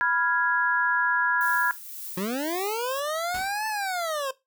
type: chord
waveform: sine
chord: F diminished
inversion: second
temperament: equal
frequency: 987.8 / 1396.9 / 1661.2 Hz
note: Cb6 / F6 / Ab6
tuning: 0 / 0 / 0 cents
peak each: -27 / -27 / -23 dBFS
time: 0.01-1.71 s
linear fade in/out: 0 ms
type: noise with tremolo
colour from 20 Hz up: violet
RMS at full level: -36 dBFS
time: 1.41-3 s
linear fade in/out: 0 ms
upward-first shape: triangle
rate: 1.9 Hz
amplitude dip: 55%
type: linear two-way sweep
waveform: 25% pulse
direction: up then down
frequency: 174.61 to 880 to 519 Hz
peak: -23 dBFS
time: 2.17-4.31 s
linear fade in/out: 5 ms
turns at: 3.67 s
type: noise with exponential decay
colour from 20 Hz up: pink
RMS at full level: -35 dBFS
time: 3.34-3.63 s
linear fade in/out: 5 ms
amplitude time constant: 62 ms
effects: noise-tail reverb RT60 0.2 s tail -18 dB re dry